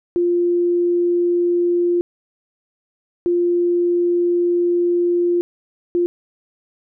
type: tone bursts at uneven times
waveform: sine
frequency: 349.2 Hz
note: F4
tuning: in tune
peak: -14 dBFS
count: 3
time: 0.16-2.01 / 3.26-5.41 / 5.95-6.06 s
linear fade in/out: 0 ms
effects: none